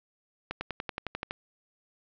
accelerating click train, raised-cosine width 0.3 ms, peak -16 dBFS, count 10, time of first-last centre 0.51-1.309 s, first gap 100 ms, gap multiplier 0.97, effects low-pass 4000 Hz 12 dB/octave

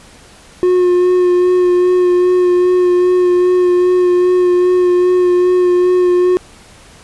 triangle tone with vibrato, 360 Hz, F#4, 47 cents flat, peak -6 dBFS, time 0.63-6.37 s, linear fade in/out 0 ms, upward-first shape sine, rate 2.5 Hz, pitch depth 18 cents each way, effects pink hiss -41 dBFS RMS until 7.03 s + resampled to 24000 Hz

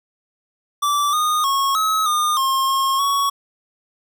square tone with pitch steps, 1164 / 1230 / 1096 / 1283 / 1216 / 1070 / 1077 / 1117 Hz, D6 / D#6 / C#6 / E6 / D#6 / C6 / C6 / C#6, -16 / -20 / -20 / -47 / -40 / +38 / +50 / +13 cents, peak -17 dBFS, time 0.82-3.3 s, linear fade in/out 10 ms, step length 310 ms, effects none

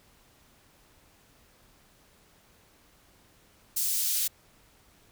white noise with high-pass filter sweep, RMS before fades -28 dBFS, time 3.76-4.28 s, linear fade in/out 10 ms, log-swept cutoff 6000 to 3500 Hz, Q 0.74, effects pink hiss -61 dBFS RMS until 5.11 s

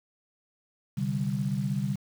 sine chord, C suspended second, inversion none, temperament equal, 130.81 / 146.83 / 196 Hz, C3 / D3 / G3, 0 / 0 / 0 cents, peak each -31 / -31 / -30 dBFS, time 0.97-1.96 s, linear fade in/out 10 ms, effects 8-bit

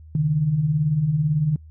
sine beating tone pair, 135.1 / 153.1 Hz, C#3 / D#3, -44 / -28 cents, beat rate 18 Hz, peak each -26 / -18 dBFS, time 0.15-1.56 s, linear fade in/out 2 ms, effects noise-tail reverb RT60 0.1 s tail -25 dB re dry + added 78 Hz sine -41 dBFS peak until 1.7 s

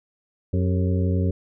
harmonic tone with a mistuned harmonic, 91.2 Hz, F#2, 24 cents flat, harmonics 1 / 2 / 3 / 4 / 5 / 6, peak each -20 / -26 / -30 / -32 / -34 / -36 dBFS, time 0.53-1.31 s, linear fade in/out 5 ms, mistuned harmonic 4, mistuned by +110 cents, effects none

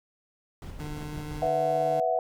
brown noise with tremolo, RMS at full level -38 dBFS, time 0.62-1.47 s, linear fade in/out 0 ms, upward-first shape square, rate 5.9 Hz, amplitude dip 35%
25% pulse tone with pitch glide, 149.7 to 151.44 Hz, D3 to D#3, +33 to -47 cents, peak -32 dBFS, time 0.8-2 s, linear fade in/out 0 ms, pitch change +20 cents, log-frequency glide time 1.04-1.8 s
sine chord, B suspended fourth, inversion none, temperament equal, 493.9 / 659.3 / 740 Hz, B4 / E5 / F#5, 0 / 0 / 0 cents, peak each -30 / -26 / -27 dBFS, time 1.42-2.19 s, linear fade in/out 2 ms
effects none

